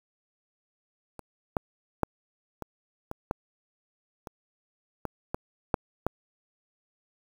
clicks, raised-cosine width 1 ms, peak -26 / -11 / -9 / -21 / -21 / -13 / -25 / -17 / -15 / -8 / -11 dBFS, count 11, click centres 1.193 / 1.568 / 2.033 / 2.623 / 3.114 / 3.311 / 4.272 / 5.053 / 5.345 / 5.742 / 6.066 s, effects 7-bit

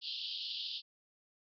pink band-pass noise, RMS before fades -41 dBFS, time 0.01-0.82 s, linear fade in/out 50 ms, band 2900 to 4900 Hz, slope 96 dB/octave, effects none

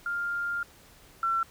sine tone pair in turn, 1400 / 1350.2 Hz, F6 / E6, +4 / +41 cents, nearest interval minor second, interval 63 cents, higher first, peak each -28 / -24 dBFS, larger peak second, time 0.06-0.63 / 1.23-1.43 s, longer first, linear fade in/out 2 ms, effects pink hiss -55 dBFS RMS until 1.5 s

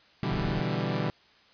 sawtooth chord, E minor seventh, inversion second, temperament equal, 123.47 / 146.83 / 164.81 / 196 Hz, B2 / D3 / E3 / G3, 0 / 0 / 0 / 0 cents, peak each -29 dBFS, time 0.23-1.1 s, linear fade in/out 0 ms
brown noise, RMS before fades -36 dBFS, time 0.3-0.6 s, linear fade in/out 5 ms
effects white hiss -59 dBFS RMS until 1.53 s + resampled to 11025 Hz

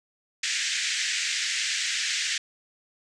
pink band-pass noise, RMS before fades -28 dBFS, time 0.43-2.38 s, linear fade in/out 5 ms, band 1700 to 7800 Hz, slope 48 dB/octave, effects none

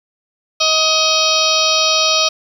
harmonic tone with a mistuned harmonic, 633 Hz, D#5, 30 cents sharp, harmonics 1 / 2 / 4 / 5 / 6 / 7 / 8 / 9, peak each -20 / -20 / -20 / -20 / -20 / -20 / -20 / -20 dBFS, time 0.6-2.29 s, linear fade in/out 10 ms, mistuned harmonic 2, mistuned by -15 cents, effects 7-bit

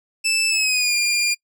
20% pulse tone with pitch glide, 2637 to 2404 Hz, E7 to D7, 0 to +40 cents, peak -12 dBFS, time 0.24-1.35 s, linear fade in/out 20 ms, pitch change -160 cents, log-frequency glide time 0.49-0.95 s, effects noise-tail reverb RT60 0.1 s tail -25 dB re dry

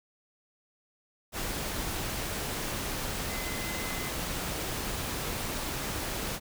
sine tone in noise, 2046 Hz, C7, 39 cents flat, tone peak -41 dBFS, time 3.27-4.12 s, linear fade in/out 50 ms, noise pink, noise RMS -34 dBFS, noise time 1.32-6.4 s, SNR -10 dB, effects none

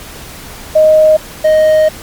sine / triangle tone pair in turn, 622.3 / 622.3 Hz, D#5 / D#5, 0 / 0 cents, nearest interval unison, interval 0 cents, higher neither, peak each -3 dBFS, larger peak neither, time 0.75-1.17 / 1.44-1.89 s, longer second, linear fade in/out 10 ms, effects pink hiss -30 dBFS RMS until 2.02 s + MP3 96 kbps

